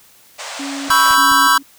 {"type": "band-pass noise", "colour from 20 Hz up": "pink", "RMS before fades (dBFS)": -29, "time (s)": [0.38, 1.16], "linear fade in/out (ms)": 20, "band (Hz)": [550, 8800], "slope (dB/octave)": 48}
{"type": "tone with tremolo", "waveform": "sine", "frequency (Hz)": 277.9, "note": "C#4", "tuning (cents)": 4, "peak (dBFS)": -24, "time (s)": [0.59, 1.63], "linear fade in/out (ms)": 10, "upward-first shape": "square", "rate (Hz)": 1.7, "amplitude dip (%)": 70}
{"type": "chord", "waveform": "square", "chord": "C# half-diminished seventh", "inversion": "third", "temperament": "equal", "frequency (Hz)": [987.8, 1108.7, 1318.5, 1568], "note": ["B5", "C#6", "E6", "G6"], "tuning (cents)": [0, 0, 0, 0], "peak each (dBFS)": -16, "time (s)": [0.9, 1.58], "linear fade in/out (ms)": 5}
{"type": "click train", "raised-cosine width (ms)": 5, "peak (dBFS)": -23, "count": 3, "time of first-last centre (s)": [0.9, 1.316], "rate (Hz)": 4.81}
{"effects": ["white hiss -48 dBFS RMS until 1.78 s"]}